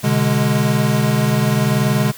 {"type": "chord", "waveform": "square", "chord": "G# diminished", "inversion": "first", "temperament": "equal with one note detuned", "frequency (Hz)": [126.14, 146.83, 207.7], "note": ["B2", "D3", "G#3"], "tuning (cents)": [37, 0, 0], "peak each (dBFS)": -19, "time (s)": [0.03, 2.12], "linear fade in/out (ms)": 20, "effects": ["white hiss -37 dBFS RMS until 2.17 s"]}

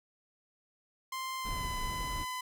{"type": "tone with pitch glide", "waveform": "sawtooth", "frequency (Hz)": [1046.5, 1009.7], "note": ["C6", "B5"], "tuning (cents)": [0, 38], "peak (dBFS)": -32, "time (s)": [1.12, 2.41], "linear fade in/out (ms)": 5, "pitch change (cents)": -62, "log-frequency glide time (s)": [1.39, 1.67]}
{"type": "noise", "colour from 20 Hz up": "brown", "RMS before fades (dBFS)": -39, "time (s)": [1.44, 2.25], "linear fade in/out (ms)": 20}
{"effects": []}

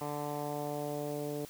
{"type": "tone with low-pass filter sweep", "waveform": "10% pulse", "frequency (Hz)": 146.83, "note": "D3", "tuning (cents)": 0, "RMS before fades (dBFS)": -37, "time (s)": [0.01, 1.45], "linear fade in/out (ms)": 2, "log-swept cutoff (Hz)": [1100, 460], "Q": 1.8, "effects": ["white hiss -52 dBFS RMS until 1.49 s"]}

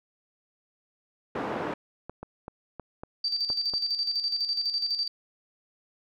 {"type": "band-pass noise", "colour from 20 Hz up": "pink", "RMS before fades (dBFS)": -32, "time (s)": [1.35, 1.74], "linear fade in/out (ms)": 5, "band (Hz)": [240, 1300], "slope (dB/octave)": 12}
{"type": "clicks", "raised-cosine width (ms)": 1, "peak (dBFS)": -24, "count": 7, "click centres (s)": [2.096, 2.23, 2.481, 2.797, 3.035, 3.502, 3.737]}
{"type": "tone with tremolo", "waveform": "sine", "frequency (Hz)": 4652, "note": "D8", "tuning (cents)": -17, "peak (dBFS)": -24, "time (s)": [3.24, 5.08], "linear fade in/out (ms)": 5, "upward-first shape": "square", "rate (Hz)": 12, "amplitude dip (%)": 55}
{"effects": []}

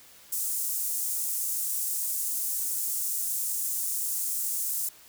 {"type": "high-pass noise", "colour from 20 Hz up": "pink", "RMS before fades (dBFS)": -30, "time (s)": [0.32, 4.89], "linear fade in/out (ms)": 5, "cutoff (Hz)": 7700, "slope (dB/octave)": 24, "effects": ["white hiss -53 dBFS RMS until 5.08 s"]}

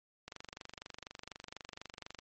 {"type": "click train", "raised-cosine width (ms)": 0.2, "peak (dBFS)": -27, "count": 47, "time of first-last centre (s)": [0.28, 2.189], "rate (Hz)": 24.1, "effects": ["MP3 32 kbps"]}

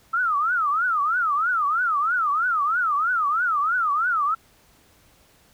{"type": "tone with vibrato", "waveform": "sine", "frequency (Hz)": 1300, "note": "E6", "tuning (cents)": -24, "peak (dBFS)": -19, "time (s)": [0.13, 4.35], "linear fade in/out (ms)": 10, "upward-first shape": "triangle", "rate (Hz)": 3.1, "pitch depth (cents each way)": 270, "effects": ["pink hiss -57 dBFS RMS until 5.53 s"]}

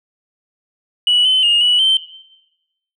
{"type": "tone with pitch steps", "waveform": "sine", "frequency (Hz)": [2942, 3050, 2845, 2944, 3108], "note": ["F#7", "G7", "F7", "F#7", "G7"], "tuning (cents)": [-11, -48, 31, -9, -16], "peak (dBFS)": -9, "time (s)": [1.07, 1.97], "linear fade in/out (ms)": 2, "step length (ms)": 180, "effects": ["noise-tail reverb RT60 1.0 s tail -19 dB re dry", "tanh soft clip ceiling -7 dBFS"]}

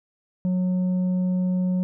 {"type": "tone with tanh clipping", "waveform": "triangle", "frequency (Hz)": 182.8, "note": "F#3", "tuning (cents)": -21, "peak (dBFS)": -21, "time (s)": [0.45, 1.83], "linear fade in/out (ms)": 0, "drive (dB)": 9, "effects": []}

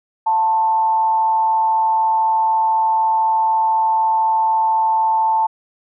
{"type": "tone with frequency modulation", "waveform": "sine", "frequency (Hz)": 886, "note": "A5", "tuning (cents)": 12, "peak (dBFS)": -13, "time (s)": [0.26, 5.47], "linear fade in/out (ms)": 10, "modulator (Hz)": 179, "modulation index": 0.27, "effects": []}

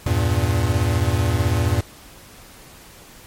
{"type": "chord", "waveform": "square", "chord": "E diminished", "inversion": "none", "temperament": "equal", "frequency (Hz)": [82.41, 98, 116.54], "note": ["E2", "G2", "Bb2"], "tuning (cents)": [0, 0, 0], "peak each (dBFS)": -22, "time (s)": [0.06, 1.81], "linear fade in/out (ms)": 5, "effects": ["pink hiss -44 dBFS RMS until 3.26 s", "MP3 64 kbps"]}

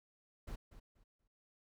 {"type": "noise with echo", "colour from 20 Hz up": "brown", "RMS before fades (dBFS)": -44, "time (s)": [0.47, 0.56], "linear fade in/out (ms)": 10, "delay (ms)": 240, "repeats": 3, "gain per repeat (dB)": -12, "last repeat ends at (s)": 1.28, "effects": []}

